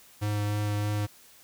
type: tone with vibrato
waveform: square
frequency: 104.1 Hz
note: G#2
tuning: 5 cents sharp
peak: -27 dBFS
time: 0.21-1.07 s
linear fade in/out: 20 ms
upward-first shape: triangle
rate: 3.2 Hz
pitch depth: 12 cents each way
effects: white hiss -55 dBFS RMS until 1.43 s